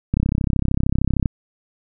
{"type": "click train", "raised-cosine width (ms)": 5, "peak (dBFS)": -6, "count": 38, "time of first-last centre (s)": [0.14, 1.258], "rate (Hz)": 33.1, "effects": []}